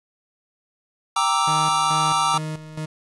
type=chord; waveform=square; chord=E half-diminished seventh; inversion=first; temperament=equal; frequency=784 / 932.3 / 1174.7 / 1318.5 Hz; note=G5 / Bb5 / D6 / E6; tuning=0 / 0 / 0 / 0 cents; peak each=-27 / -24 / -23 / -24 dBFS; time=1.16-2.38 s; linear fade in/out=5 ms
type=tone with tremolo; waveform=40% pulse; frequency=155.56 Hz; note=D#3; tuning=in tune; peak=-26 dBFS; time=1.47-2.86 s; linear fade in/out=10 ms; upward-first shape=square; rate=2.3 Hz; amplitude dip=70%
effects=resampled to 24000 Hz + 8-bit